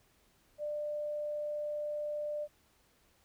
sine tone, 595 Hz, D5, 22 cents sharp, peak -34 dBFS, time 0.58-2.48 s, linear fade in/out 50 ms, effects pink hiss -69 dBFS RMS until 3.24 s

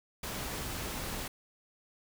pink noise, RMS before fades -38 dBFS, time 0.23-1.28 s, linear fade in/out 5 ms, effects none

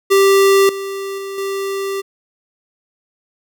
square tone with level steps, 392 Hz, G4, in tune, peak -9 / -23 / -25 / -20 dBFS, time 0.1-2.02 s, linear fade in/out 20 ms, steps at 0.69 / 1.18 / 1.38 s, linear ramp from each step 2 ms, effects none

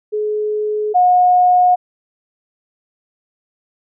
sine tone pair in turn, 423.8 / 723.1 Hz, G#4 / F#5, +35 / -40 cents, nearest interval major sixth, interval 925 cents, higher second, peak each -16 / -8 dBFS, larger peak second, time 0.12-0.94 / 0.94-1.76 s, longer neither, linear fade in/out 20 ms, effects none

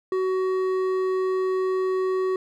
sine tone with hard clipping, 374.8 Hz, F#4, 22 cents sharp, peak -23 dBFS, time 0.12-2.36 s, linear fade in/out 2 ms, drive 8 dB, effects none

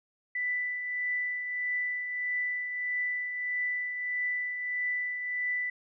sine tone with tremolo, 1984 Hz, B6, 7 cents sharp, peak -27 dBFS, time 0.35-5.7 s, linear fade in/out 5 ms, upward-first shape triangle, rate 1.6 Hz, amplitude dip 50%, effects none

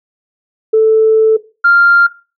sine tone pair in turn, 440 / 1394 Hz, A4 / F6, 0 / -4 cents, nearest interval octave + minor sixth, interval 1996 cents, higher second, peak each -4 dBFS, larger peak neither, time 0.73-1.37 / 1.64-2.07 s, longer first, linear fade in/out 10 ms, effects noise-tail reverb RT60 0.3 s tail -17 dB re dry + tanh soft clip ceiling 0 dBFS

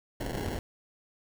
pink noise with sample-and-hold, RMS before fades -34 dBFS, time 0.2-0.59 s, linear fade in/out 2 ms, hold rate 1225 Hz, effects none

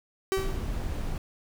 45% pulse tone with exponential decay, 384.3 Hz, G4, 34 cents flat, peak -22 dBFS, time 0.32-0.75 s, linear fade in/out 0 ms, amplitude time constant 93 ms
brown noise, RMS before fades -31 dBFS, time 0.37-1.18 s, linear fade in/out 2 ms
effects none

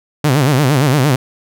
sawtooth tone with vibrato, 138.59 Hz, C#3, in tune, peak -6 dBFS, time 0.24-1.16 s, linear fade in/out 5 ms, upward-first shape sine, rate 8.7 Hz, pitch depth 180 cents each way, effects none

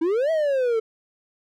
triangle exponential two-way sweep, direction up then down, 311.1 to 658 to 437.4 Hz, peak -17 dBFS, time 0.01-0.8 s, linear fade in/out 10 ms, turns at 0.31 s, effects none

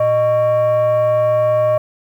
sine tone with frequency modulation, 615 Hz, D#5, 20 cents flat, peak -10 dBFS, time 0-1.78 s, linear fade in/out 5 ms, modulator 499 Hz, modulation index 0.47, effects tanh soft clip ceiling -9 dBFS + 8-bit

